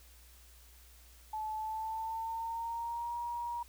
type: tone with pitch glide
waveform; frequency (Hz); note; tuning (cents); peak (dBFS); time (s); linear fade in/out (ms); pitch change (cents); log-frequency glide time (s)
sine; 866 to 949.9; A5 to A#5; -28 to +32; -35; 1.33-3.63; 5; +160; 1.53-3.16
effects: added 60 Hz sine -57 dBFS peak until 3.68 s + white hiss -61 dBFS RMS until 3.68 s